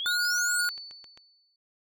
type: exponential sweep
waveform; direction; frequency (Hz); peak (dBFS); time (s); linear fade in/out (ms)
sine; up; 3189 to 8870; -30; 0-0.61; 0
type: tone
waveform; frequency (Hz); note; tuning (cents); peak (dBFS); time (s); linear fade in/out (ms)
square; 1441; F#6; -46; -26; 0.06-0.69; 0
type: click train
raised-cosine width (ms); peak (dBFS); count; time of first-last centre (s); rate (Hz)
0.2; -32; 8; 0.25-1.175; 7.57
type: tone with exponential decay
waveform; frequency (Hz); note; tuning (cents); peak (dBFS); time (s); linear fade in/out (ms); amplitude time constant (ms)
sine; 4490; C#8; +21; -30; 0.59-1.56; 2; 210
effects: none